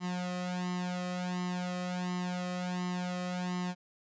sawtooth tone with flanger, 180 Hz, F#3, 47 cents flat, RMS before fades -35 dBFS, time 0-3.75 s, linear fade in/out 50 ms, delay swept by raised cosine 0.99 to 1.61 ms, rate 1.4 Hz, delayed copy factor +0.9, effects resampled to 16000 Hz

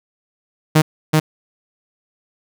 sawtooth tone with echo, 155.56 Hz, D#3, in tune, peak -5 dBFS, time 0.75-0.82 s, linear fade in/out 10 ms, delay 380 ms, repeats 1, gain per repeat -2 dB, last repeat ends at 1.2 s, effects none

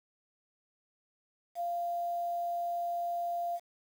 sine tone with quantisation, 693 Hz, F5, 14 cents flat, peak -31 dBFS, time 1.55-3.6 s, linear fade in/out 50 ms, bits 9, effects none

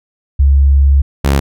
sine / sawtooth tone pair in turn, 69.3 / 69.3 Hz, C#2 / C#2, 0 / 0 cents, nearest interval unison, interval 0 cents, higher neither, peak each -5 dBFS, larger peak neither, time 0.39-1.02 / 1.24-1.4 s, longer first, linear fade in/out 10 ms, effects none

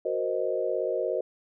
sine chord, C half-diminished seventh, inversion second, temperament equal, 370 / 466.2 / 523.3 / 622.3 Hz, Gb4 / Bb4 / C5 / Eb5, 0 / 0 / 0 / 0 cents, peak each -32 / -31 / -30 / -31 dBFS, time 0.05-1.21 s, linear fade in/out 5 ms, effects none

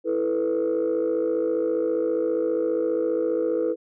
sine chord, E suspended fourth, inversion none, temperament just, 329.6 / 439.5 / 494.4 Hz, E4 / A4 / B4, 0 / -2 / +2 cents, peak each -25 / -25 / -23 dBFS, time 0.04-3.76 s, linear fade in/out 50 ms, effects tanh soft clip ceiling -16 dBFS

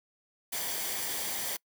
white noise with comb filter, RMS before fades -34 dBFS, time 0.52-1.57 s, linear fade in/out 10 ms, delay 0.75 ms, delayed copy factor -0.5, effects noise-tail reverb RT60 0.1 s tail -25 dB re dry

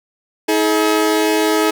sawtooth tone pair together, 319.5 / 425.6 Hz, D#4 / G#4, +46 / +42 cents, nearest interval perfect fourth, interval 496 cents, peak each -12 dBFS, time 0.48-1.71 s, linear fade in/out 10 ms, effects none

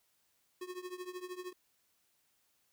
square tone with tremolo, 363.4 Hz, F#4, 31 cents flat, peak -39 dBFS, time 0.61-1.53 s, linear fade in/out 5 ms, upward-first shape triangle, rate 13 Hz, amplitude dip 90%, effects white hiss -75 dBFS RMS until 2.72 s

